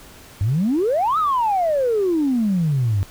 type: exponential two-way sweep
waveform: sine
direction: up then down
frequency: 93 to 1318.5 to 93 Hz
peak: -15 dBFS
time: 0.41-3.03 s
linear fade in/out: 0 ms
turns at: 1.18 s
effects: tanh soft clip ceiling -12 dBFS + pink hiss -44 dBFS RMS until 3.1 s